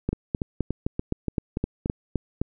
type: two click trains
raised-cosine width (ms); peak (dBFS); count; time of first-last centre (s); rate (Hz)
3; -11 / -13; 10 / 7; 0.09-2.416 / 0.13-1.859; 3.87 / 3.47
effects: none